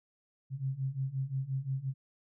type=beating tone pair; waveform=sine; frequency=130.81 / 136.51 Hz; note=C3 / C#3; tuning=0 / -26 cents; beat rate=5.7 Hz; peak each=-36 / -34 dBFS; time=0.5-1.94 s; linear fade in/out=50 ms; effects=none